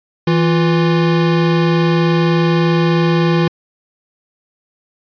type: tone pair together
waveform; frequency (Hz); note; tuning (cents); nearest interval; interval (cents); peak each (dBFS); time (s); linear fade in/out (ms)
square; 164.52 / 349.2; E3 / F4; -3 / 0; octave + minor second; 1303; -13 / -17; 0.27-3.48; 5
effects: resampled to 11025 Hz